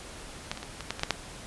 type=clicks; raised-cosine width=0.2 ms; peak=-12 / -21 / -20 / -19 / -12 / -17 / -8 / -6 dBFS; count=8; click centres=0.515 / 0.574 / 0.63 / 0.807 / 0.906 / 0.995 / 1.034 / 1.107 s; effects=pink hiss -44 dBFS RMS until 1.46 s + resampled to 24000 Hz